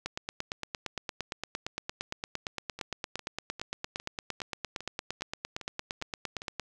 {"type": "two click trains", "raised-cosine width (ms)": 0.2, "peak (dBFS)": [-16, -24], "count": [58, 10], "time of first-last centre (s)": [[0.06, 6.597], [2.79, 6.419]], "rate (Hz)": [8.72, 2.48], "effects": []}